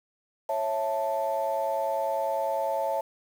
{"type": "chord", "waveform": "sine", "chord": "A major", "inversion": "first", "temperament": "just", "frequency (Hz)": [550, 660, 880], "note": ["C#5", "E5", "A5"], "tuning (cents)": [-14, 2, 0], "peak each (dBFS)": -29, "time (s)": [0.49, 3.01], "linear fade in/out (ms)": 5, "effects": ["tanh soft clip ceiling -18 dBFS", "8-bit"]}